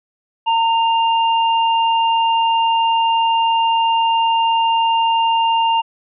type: tone pair together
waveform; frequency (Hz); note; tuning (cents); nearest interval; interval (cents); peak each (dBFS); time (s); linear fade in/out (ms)
sine; 911.9 / 2803; A#5 / F7; -38 / +6; octave + perfect fifth; 1944; -13 / -22; 0.46-5.82; 20
effects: none